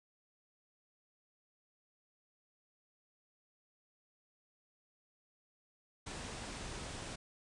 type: low-pass noise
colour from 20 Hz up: pink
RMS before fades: -45 dBFS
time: 6.06-7.16 s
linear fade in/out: 10 ms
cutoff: 9600 Hz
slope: 96 dB/octave
effects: none